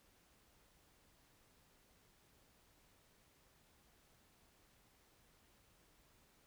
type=silence; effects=pink hiss -71 dBFS RMS until 6.46 s